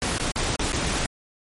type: noise with dropouts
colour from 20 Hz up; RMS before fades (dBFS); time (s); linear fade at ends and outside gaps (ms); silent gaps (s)
pink; -25; 0.02-1.06; 0; 0.182-0.198 / 0.316-0.359 / 0.56-0.594 / 0.721-0.73
effects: MP3 48 kbps